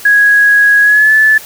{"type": "tone with pitch glide", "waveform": "sine", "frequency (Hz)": [1661, 1739.6], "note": ["G#6", "A6"], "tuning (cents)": [0, -20], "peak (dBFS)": -4, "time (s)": [0.05, 1.38], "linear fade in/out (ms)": 5, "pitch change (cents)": 80, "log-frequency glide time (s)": [0.82, 1.13], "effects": ["white hiss -31 dBFS RMS until 1.45 s"]}